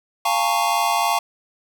square chord, Bb minor seventh, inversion second, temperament equal with one note detuned, 698.5 / 830.6 / 913.7 / 1108.7 Hz, F5 / Ab5 / Bb5 / Db6, 0 / 0 / -35 / 0 cents, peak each -24 dBFS, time 0.25-1.19 s, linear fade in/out 5 ms, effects none

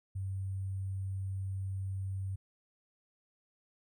sine tone with sample-and-hold, 96 Hz, G2, 36 cents flat, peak -34 dBFS, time 0.15-2.36 s, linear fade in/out 10 ms, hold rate 8820 Hz, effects none

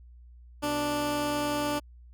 15% pulse tone pair together, 123.49 / 293.7 Hz, B2 / D4, 0 / 0 cents, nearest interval octave + minor third, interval 1500 cents, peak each -33 / -21 dBFS, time 0.62-1.8 s, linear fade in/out 20 ms, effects added 60 Hz sine -48 dBFS peak until 2.13 s

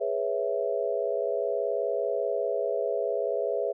sine chord, C# minor seventh, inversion second, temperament equal, 415.3 / 493.9 / 554.4 / 659.3 Hz, G#4 / B4 / C#5 / E5, 0 / 0 / 0 / 0 cents, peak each -31 dBFS, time 0-3.73 s, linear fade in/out 20 ms, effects none

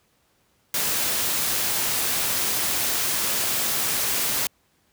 white noise, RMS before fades -24 dBFS, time 0.74-4.47 s, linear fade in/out 2 ms, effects pink hiss -65 dBFS RMS until 4.92 s + high-pass 60 Hz 12 dB/octave

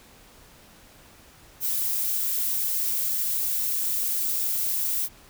violet noise, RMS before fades -26 dBFS, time 1.6-5.09 s, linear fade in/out 50 ms, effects pink hiss -52 dBFS RMS until 5.29 s

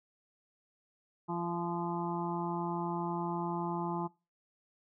harmonic tone with a mistuned harmonic, 171.9 Hz, F3, 27 cents flat, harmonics 1 / 2 / 4 / 5 / 6 / 7, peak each -37 / -38 / -45 / -39 / -41 / -48 dBFS, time 1.28-4.08 s, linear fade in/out 20 ms, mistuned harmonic 7, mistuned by +30 cents, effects noise-tail reverb RT60 0.3 s tail -23 dB re dry

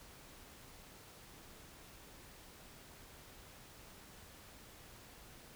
silence, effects pink hiss -57 dBFS RMS until 5.55 s

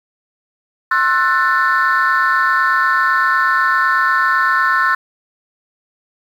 sine chord, F# half-diminished seventh, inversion second, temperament just, 1065.6 / 1332 / 1480 / 1776 Hz, C6 / E6 / F#6 / A6, +31 / +18 / 0 / +16 cents, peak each -16 dBFS, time 0.91-4.95 s, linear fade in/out 5 ms, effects tanh soft clip ceiling -6 dBFS + 7-bit

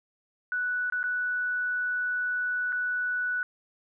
sine tone with dropouts, 1480 Hz, F#6, in tune, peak -26 dBFS, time 0.52-3.43 s, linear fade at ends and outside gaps 1 ms, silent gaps 0.9-0.923 / 1.03-1.039 / 2.723-2.727 s, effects none

